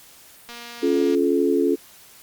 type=click train; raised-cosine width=0.2 ms; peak=-21 dBFS; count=157; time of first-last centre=0.49-1.148 s; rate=237 Hz
type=chord; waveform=sine; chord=Db augmented; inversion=none; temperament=equal with one note detuned; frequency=277.2 / 349.2 / 431.4 Hz; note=Db4 / F4 / A4; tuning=0 / 0 / -34 cents; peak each=-21 dBFS; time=0.82-1.76 s; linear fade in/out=20 ms
effects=white hiss -48 dBFS RMS until 2.22 s + Opus 48 kbps